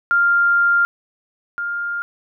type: tone pair in turn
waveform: sine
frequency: 1397 / 1404.2 Hz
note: F6 / F6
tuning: 0 / +9 cents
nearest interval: unison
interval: 9 cents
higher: second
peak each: -12 / -21 dBFS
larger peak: first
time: 0.11-0.85 / 1.58-2.02 s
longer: first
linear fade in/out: 0 ms
effects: none